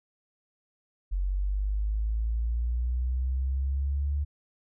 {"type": "linear sweep", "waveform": "sine", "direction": "up", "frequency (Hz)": [45.5, 72.7], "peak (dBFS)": -25, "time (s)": [1.11, 4.25], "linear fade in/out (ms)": 20, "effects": []}